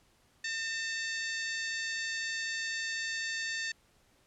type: harmonic tone with a mistuned harmonic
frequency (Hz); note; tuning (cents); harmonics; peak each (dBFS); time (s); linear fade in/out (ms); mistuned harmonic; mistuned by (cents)
904; A5; +47; 2 / 3 / 4 / 5 / 6 / 7 / 8; -35 / -42 / -44 / -42 / -48 / -47 / -45; 0.44-3.72; 5; 3; -43
effects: pink hiss -67 dBFS RMS until 4.26 s + low-pass 11000 Hz 12 dB/octave